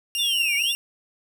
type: tone with vibrato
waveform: sawtooth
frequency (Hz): 2794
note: F7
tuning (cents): 0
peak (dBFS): -21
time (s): 0.15-0.75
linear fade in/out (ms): 0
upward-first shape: triangle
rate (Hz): 2.8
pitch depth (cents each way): 11
type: linear two-way sweep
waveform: sine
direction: down then up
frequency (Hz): 3654 to 2203 to 3654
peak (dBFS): -22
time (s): 0.18-0.73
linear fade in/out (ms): 20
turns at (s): 0.56
effects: none